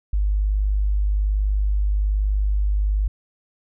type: tone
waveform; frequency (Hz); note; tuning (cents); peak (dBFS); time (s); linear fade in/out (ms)
sine; 50.6; G#1; -44; -17; 0.13-3.08; 5
effects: none